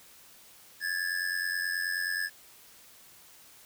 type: ring-modulated tone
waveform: square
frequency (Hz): 1699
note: G#6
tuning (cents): +39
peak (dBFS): -27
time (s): 0.8-2.3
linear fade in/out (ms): 50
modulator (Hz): 44.7
effects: white hiss -55 dBFS RMS until 3.65 s